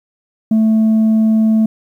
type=tone; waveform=sine; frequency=220 Hz; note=A3; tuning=in tune; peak=-6 dBFS; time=0.51-1.66 s; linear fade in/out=5 ms; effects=tanh soft clip ceiling -8 dBFS + 8-bit